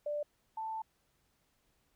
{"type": "tone pair in turn", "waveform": "sine", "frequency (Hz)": [590, 884], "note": ["D5", "A5"], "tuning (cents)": [8, 8], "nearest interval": "perfect fifth", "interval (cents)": 700, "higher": "second", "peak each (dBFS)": [-33, -36], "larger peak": "first", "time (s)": [[0.06, 0.23], [0.57, 0.82]], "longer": "second", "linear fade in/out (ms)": 5, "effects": ["pink hiss -75 dBFS RMS until 1.95 s"]}